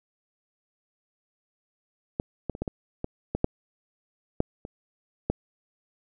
clicks, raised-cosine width 2 ms, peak -13 / -15 / -24 / -15 / -16 / -16 / -13 / -7 / -8 / -24 / -10 dBFS, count 11, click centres 2.199 / 2.497 / 2.551 / 2.62 / 2.678 / 3.044 / 3.35 / 3.444 / 4.404 / 4.651 / 5.3 s, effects none

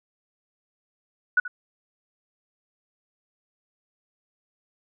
sine tone with echo, 1473 Hz, F#6, 8 cents flat, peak -15 dBFS, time 1.37-1.4 s, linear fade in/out 5 ms, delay 80 ms, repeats 1, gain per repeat -15 dB, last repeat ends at 1.48 s, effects none

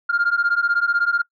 sine beating tone pair, 1396.9 / 1412.9 Hz, F6 / F6, 0 / +20 cents, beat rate 16 Hz, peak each -18 dBFS, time 0.09-1.22 s, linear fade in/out 10 ms, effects noise-tail reverb RT60 0.1 s tail -25 dB re dry + tanh soft clip ceiling -12 dBFS

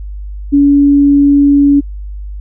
sine tone, 283.9 Hz, C#4, 41 cents sharp, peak -4 dBFS, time 0.52-1.81 s, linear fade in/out 20 ms, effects added 50 Hz sine -21 dBFS peak until 2.4 s

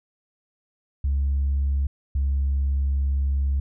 sine tone pair in turn, 69.3 / 68.82 Hz, C#2 / C#2, 0 / -12 cents, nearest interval unison, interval 12 cents, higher first, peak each -18 dBFS, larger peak neither, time 1.04-1.87 / 2.15-3.6 s, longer second, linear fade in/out 5 ms, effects tanh soft clip ceiling -17 dBFS

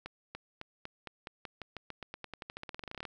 accelerating click train, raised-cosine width 0.3 ms, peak -25 dBFS, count 29, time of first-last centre 0.06-3.052 s, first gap 290 ms, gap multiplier 0.91, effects none

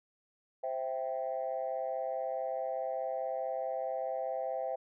sine chord, C major, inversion none, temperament equal, 523.3 / 659.3 / 784 Hz, C5 / E5 / G5, 0 / 0 / 0 cents, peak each -36 / -36 / -38 dBFS, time 0.63-4.76 s, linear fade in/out 10 ms, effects tanh soft clip ceiling -25 dBFS

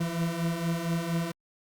40% pulse beating tone pair, 164.81 / 169.11 Hz, E3 / E3, 0 / +45 cents, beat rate 4.3 Hz, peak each -32 / -28 dBFS, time 0-1.32 s, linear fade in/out 10 ms, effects Opus 48 kbps

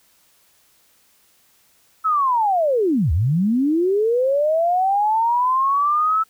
sine linear two-way sweep, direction down then up, 1318.5 to 70.3 to 1318.5 Hz, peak -15 dBFS, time 2.04-6.24 s, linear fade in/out 20 ms, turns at 3.12 s, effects white hiss -58 dBFS RMS until 6.29 s

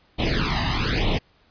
pink noise with flanger, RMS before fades -22 dBFS, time 0.18-1.19 s, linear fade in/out 20 ms, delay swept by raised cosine 0.31 to 1.07 ms, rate 1.1 Hz, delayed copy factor +1, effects pink hiss -60 dBFS RMS until 1.5 s + resampled to 11025 Hz

